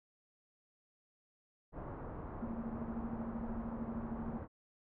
pink low-pass noise, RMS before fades -45 dBFS, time 1.72-4.48 s, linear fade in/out 50 ms, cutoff 1200 Hz, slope 24 dB/octave
sine tone with tremolo, 229.2 Hz, A#3, 29 cents flat, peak -36 dBFS, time 2.42-4.38 s, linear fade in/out 2 ms, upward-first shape triangle, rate 13 Hz, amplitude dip 85%
effects none

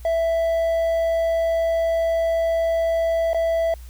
triangle tone with dropouts, 661 Hz, E5, 5 cents sharp, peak -16 dBFS, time 0.05-3.74 s, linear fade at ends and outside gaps 2 ms, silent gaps 3.333-3.345 s, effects added 60 Hz sine -36 dBFS peak until 3.89 s + white hiss -52 dBFS RMS until 3.89 s

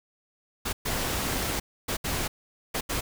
pink noise bursts at uneven times, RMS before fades -29 dBFS, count 6, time 0.65-0.73 / 0.85-1.6 / 1.88-1.97 / 2.04-2.28 / 2.74-2.81 / 2.89-3.01 s, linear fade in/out 10 ms, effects none

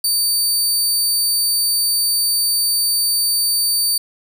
20% pulse tone, 4600 Hz, D8, 37 cents flat, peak -9 dBFS, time 0.04-3.98 s, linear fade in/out 5 ms, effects none

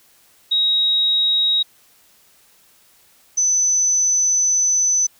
sine tone pair in turn, 3800 / 6032 Hz, A#7 / F#8, +33 / +32 cents, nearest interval minor sixth, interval 799 cents, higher second, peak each -14 dBFS, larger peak neither, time 0.51-1.63 / 3.37-5.07 s, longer second, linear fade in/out 10 ms, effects white hiss -54 dBFS RMS until 5.19 s

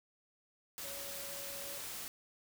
sine tone in noise, 560 Hz, C#5, 18 cents sharp, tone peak -50 dBFS, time 0.84-1.78 s, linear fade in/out 0 ms, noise white, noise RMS -44 dBFS, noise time 0.78-2.08 s, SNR -9 dB, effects none

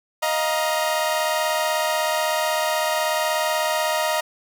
sawtooth chord, Eb suspended second, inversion none, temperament equal with one note detuned, 622.3 / 698.5 / 943.7 Hz, Eb5 / F5 / Bb5, 0 / 0 / +21 cents, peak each -19 / -24 / -21 dBFS, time 0.22-4.21 s, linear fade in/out 10 ms, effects none

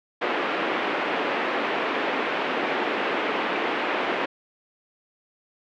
pink band-pass noise, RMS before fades -26 dBFS, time 0.21-4.26 s, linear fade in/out 10 ms, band 280 to 2800 Hz, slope 24 dB/octave, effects none

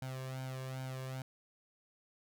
sawtooth tone with flanger, 130.81 Hz, C3, in tune, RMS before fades -42 dBFS, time 0.02-1.22 s, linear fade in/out 2 ms, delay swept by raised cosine 1.3 to 1.8 ms, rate 2.5 Hz, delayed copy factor +0.75, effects none

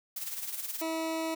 blue noise with tremolo, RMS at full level -35 dBFS, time 0.16-0.82 s, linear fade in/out 5 ms, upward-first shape sine, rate 19 Hz, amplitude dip 60%
20% pulse tone, 323.4 Hz, E4, 33 cents flat, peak -26 dBFS, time 0.81-1.35 s, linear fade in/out 10 ms
effects none

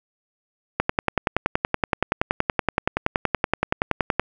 click train, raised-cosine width 0.5 ms, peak -3 dBFS, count 37, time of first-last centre 0.8-4.196 s, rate 10.6 Hz, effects none

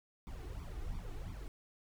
brown noise with flanger, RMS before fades -43 dBFS, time 0.27-1.48 s, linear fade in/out 0 ms, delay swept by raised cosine 0.86 to 2.76 ms, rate 2.9 Hz, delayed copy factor +0.8, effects none

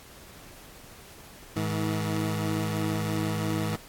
20% pulse tone pair together, 106 / 160.49 Hz, G#2 / E3, +36 / -46 cents, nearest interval perfect fifth, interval 718 cents, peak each -24 / -25 dBFS, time 1.56-3.76 s, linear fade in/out 5 ms, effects pink hiss -49 dBFS RMS until 3.88 s + AAC 64 kbps

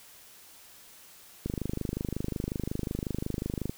click train, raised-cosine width 3 ms, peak -18 dBFS, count 58, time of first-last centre 1.46-3.695 s, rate 25.5 Hz, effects white hiss -53 dBFS RMS until 3.77 s

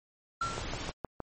pink noise, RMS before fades -38 dBFS, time 0.41-0.92 s, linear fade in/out 20 ms
triangle tone with exponential decay, 1359 Hz, F6, 48 cents flat, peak -25 dBFS, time 0.41-0.74 s, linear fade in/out 5 ms, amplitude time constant 70 ms
click train, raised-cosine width 1 ms, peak -21 dBFS, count 5, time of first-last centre 0.58-1.203 s, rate 6.42 Hz
effects MP3 32 kbps

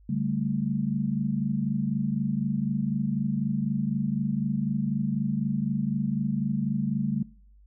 sine chord, D suspended fourth, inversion none, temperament equal with one note detuned, 143.4 / 196 / 220 Hz, D3 / G3 / A3, -41 / 0 / 0 cents, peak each -29 dBFS, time 0.09-7.23 s, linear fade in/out 5 ms, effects noise-tail reverb RT60 0.6 s tail -24 dB re dry + added 50 Hz sine -52 dBFS peak until 7.66 s

